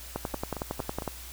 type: two click trains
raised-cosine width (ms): 1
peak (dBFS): -16 / -21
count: 11 / 4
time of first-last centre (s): 0.16-1.077 / 0.34-1.022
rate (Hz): 10.9 / 4.4
effects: added 60 Hz sine -45 dBFS peak until 1.32 s + white hiss -45 dBFS RMS until 1.32 s